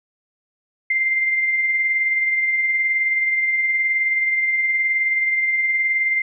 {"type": "tone with tremolo", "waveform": "sine", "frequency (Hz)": 2093, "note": "C7", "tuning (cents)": 0, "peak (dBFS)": -15, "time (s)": [0.9, 6.22], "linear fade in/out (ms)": 5, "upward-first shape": "sine", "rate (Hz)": 19, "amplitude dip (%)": 35, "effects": []}